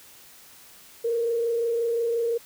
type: tone with frequency modulation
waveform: sine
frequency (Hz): 465.7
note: A#4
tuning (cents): -2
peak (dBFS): -22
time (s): 1.04-2.38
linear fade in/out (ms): 10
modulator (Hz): 25.7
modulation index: 0.39
effects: white hiss -50 dBFS RMS until 2.45 s